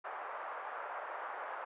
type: band-pass noise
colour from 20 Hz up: white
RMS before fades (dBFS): -43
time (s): 0.04-1.65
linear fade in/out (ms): 10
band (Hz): 570 to 1400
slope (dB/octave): 24
effects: resampled to 8000 Hz